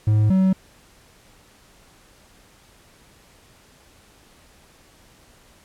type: tone pair in turn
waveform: triangle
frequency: 106.9 / 189.1 Hz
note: A2 / F#3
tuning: -49 / +38 cents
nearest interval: minor seventh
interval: 987 cents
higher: second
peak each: -12 dBFS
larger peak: neither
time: 0.07-0.3 / 0.3-0.53 s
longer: neither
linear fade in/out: 5 ms
effects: pink hiss -53 dBFS RMS until 5.64 s + low-pass 12000 Hz 12 dB/octave